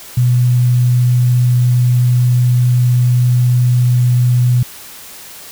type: tone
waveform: sine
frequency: 123.47 Hz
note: B2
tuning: in tune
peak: -8 dBFS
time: 0.17-4.63 s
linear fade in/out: 5 ms
effects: white hiss -34 dBFS RMS until 5.51 s